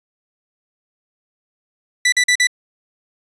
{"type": "tone bursts", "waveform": "sawtooth", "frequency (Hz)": 1975.5, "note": "B6", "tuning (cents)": 0, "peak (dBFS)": -8, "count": 4, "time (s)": [2.05, 2.471], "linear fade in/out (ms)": 5, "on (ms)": 73, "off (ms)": 43, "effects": ["resampled to 22050 Hz"]}